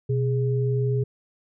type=tone pair together; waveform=sine; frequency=125.9 / 413.3 Hz; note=B2 / G#4; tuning=+34 / -8 cents; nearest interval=octave + major sixth; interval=2058 cents; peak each=-21 / -27 dBFS; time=0.09-1.04 s; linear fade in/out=10 ms; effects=none